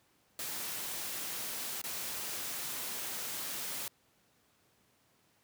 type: noise with dropouts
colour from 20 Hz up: white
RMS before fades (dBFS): -39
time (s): 0.39-3.88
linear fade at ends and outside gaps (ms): 2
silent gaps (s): 1.816-1.839
effects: pink hiss -70 dBFS RMS until 5.43 s + high-pass 100 Hz 12 dB/octave